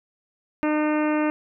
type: harmonic tone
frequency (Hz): 303.6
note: D#4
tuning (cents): -42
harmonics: 1 / 2 / 3 / 4 / 5 / 6 / 7 / 8 / 9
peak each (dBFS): -21 / -27 / -31 / -33 / -35 / -37 / -38 / -39 / -40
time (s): 0.63-1.3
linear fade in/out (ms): 0
effects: none